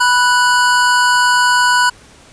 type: tone pair together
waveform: square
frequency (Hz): 985.8 / 1480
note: B5 / F#6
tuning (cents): -3 / 0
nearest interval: perfect fifth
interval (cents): 703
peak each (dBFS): -13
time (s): 0-1.9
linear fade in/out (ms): 10
effects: pink hiss -43 dBFS RMS until 2.32 s + resampled to 22050 Hz